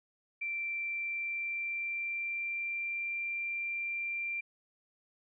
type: tone with pitch glide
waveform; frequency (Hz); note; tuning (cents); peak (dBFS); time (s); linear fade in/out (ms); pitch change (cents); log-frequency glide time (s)
sine; 2349 to 2368; D7 to D7; 0 to +14; -33; 0.41-4.41; 10; +14; 0.84-3.17
effects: none